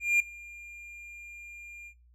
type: tone with ADSR envelope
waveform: triangle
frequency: 2400 Hz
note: D7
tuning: 37 cents sharp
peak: -18 dBFS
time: 0-1.94 s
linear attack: 200 ms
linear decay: 4 ms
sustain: -24 dB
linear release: 73 ms
effects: noise-tail reverb RT60 0.3 s tail -18 dB re dry + added 60 Hz sine -57 dBFS peak until 2.14 s